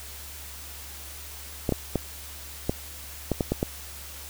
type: clicks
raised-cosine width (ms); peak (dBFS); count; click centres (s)
2; -10; 8; 1.692 / 1.723 / 1.957 / 2.695 / 3.317 / 3.408 / 3.52 / 3.629
effects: added 71 Hz sine -44 dBFS peak until 4.29 s + white hiss -42 dBFS RMS until 4.29 s